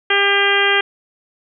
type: harmonic tone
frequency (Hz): 400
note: G4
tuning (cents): +35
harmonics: 1 / 2 / 3 / 4 / 5 / 6 / 7 / 8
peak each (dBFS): -20 / -23 / -23 / -18 / -19 / -22 / -22 / -21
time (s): 0.1-0.81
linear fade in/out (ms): 5
effects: none